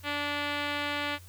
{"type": "tone with low-pass filter", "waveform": "5% pulse", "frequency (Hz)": 290.8, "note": "D4", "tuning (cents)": -17, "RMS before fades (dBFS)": -32, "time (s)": [0.03, 1.19], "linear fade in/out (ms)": 50, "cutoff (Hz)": 3700, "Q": 0.98, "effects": ["added 90 Hz sine -48 dBFS peak until 1.28 s", "white hiss -56 dBFS RMS until 1.28 s"]}